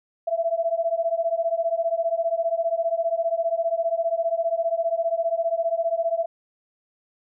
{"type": "beating tone pair", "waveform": "sine", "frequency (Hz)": [659.3, 674.3], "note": ["E5", "E5"], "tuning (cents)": [0, 39], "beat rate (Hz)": 15, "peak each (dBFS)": -24, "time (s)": [0.27, 6.26], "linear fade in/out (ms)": 10, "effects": []}